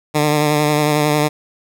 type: tone with vibrato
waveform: 10% pulse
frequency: 149.7 Hz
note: D3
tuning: 33 cents sharp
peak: -5 dBFS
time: 0.14-1.29 s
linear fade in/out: 20 ms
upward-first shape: sine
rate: 11 Hz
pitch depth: 27 cents each way
effects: none